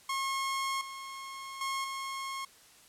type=tone with level steps; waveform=sawtooth; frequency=1082 Hz; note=C#6; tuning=42 cents flat; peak=-27 / -37 / -28 / -32 dBFS; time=0.09-2.45 s; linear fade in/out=5 ms; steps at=0.81 / 1.61 / 1.84 s; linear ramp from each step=2 ms; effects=white hiss -58 dBFS RMS until 2.88 s + low-pass 11000 Hz 12 dB/octave